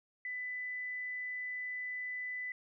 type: tone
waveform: sine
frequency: 1997 Hz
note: B6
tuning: 19 cents sharp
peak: -37 dBFS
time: 0.25-2.52 s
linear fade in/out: 2 ms
effects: none